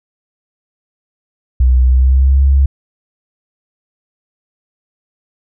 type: tone with pitch glide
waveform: sine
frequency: 63 to 68.31 Hz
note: B1 to C#2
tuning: +35 to -25 cents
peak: -6 dBFS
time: 1.6-2.66 s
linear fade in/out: 5 ms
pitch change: +140 cents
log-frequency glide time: 1.85-2.42 s
effects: none